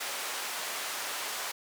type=band-pass noise; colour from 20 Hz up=pink; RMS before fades=-36 dBFS; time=0-1.52 s; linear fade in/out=10 ms; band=770 to 15000 Hz; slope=12 dB/octave; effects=none